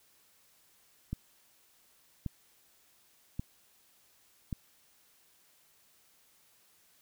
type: click train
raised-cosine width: 5 ms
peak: -22 dBFS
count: 4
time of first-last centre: 1.13-4.528 s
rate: 0.883 Hz
effects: white hiss -66 dBFS RMS until 7.01 s